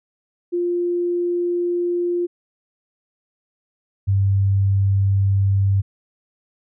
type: tone pair in turn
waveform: sine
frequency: 350 / 98.22 Hz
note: F4 / G2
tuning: +4 / +4 cents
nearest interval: octave + minor seventh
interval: 2200 cents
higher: first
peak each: -18 / -14 dBFS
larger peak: second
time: 0.52-2.27 / 4.07-5.82 s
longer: neither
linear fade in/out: 20 ms
effects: none